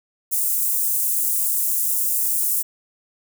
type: high-pass noise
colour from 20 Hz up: white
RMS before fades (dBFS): -21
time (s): 0.31-2.63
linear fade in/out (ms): 20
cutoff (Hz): 8100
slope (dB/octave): 24
effects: none